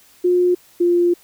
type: tone pair in turn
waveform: sine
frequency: 357.7 / 348.9 Hz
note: F4 / F4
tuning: +41 / -2 cents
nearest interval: unison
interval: 43 cents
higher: first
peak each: -12 dBFS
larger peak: neither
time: 0.24-0.55 / 0.8-1.14 s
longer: second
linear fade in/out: 10 ms
effects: white hiss -51 dBFS RMS until 1.23 s